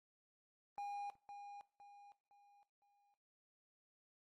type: tone with echo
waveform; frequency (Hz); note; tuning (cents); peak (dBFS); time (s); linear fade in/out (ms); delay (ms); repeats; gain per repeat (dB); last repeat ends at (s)
triangle; 812; G#5; -39; -40; 0.78-1.1; 0; 510; 4; -8; 3.14
effects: noise-tail reverb RT60 0.4 s tail -19 dB re dry + Opus 24 kbps